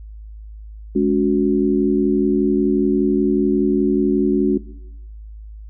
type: tone cluster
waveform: sine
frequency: 210.3 / 281.8 / 366.9 Hz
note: G#3 / C#4 / F#4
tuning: +22 / +29 / -15 cents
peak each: -18 dBFS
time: 0.95-4.58 s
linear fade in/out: 10 ms
effects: noise-tail reverb RT60 1.0 s tail -19 dB re dry + added 53 Hz sine -33 dBFS peak until 5.69 s